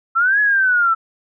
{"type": "linear two-way sweep", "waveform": "sine", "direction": "up then down", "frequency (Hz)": [1316, 1704, 1316], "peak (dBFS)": -12, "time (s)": [0.15, 0.95], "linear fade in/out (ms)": 20, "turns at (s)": 0.4, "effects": []}